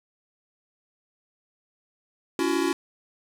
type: tone cluster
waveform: square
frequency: 281.8 / 337.3 / 371.7 Hz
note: C#4 / E4 / F#4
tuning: +29 / +40 / +8 cents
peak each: -28 / -26 / -28 dBFS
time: 2.39-2.73 s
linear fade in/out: 2 ms
effects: low-pass 11000 Hz 12 dB/octave + 8-bit